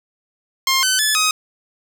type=tone with pitch steps; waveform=10% pulse; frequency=1062 / 1520 / 1727 / 1259 Hz; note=C6 / F#6 / A6 / D#6; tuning=+25 / +46 / -33 / +20 cents; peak=-6 dBFS; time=0.67-1.31 s; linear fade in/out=2 ms; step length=160 ms; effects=none